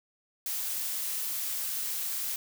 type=noise; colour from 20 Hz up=blue; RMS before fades=-33 dBFS; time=0.46-2.36 s; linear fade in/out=2 ms; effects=none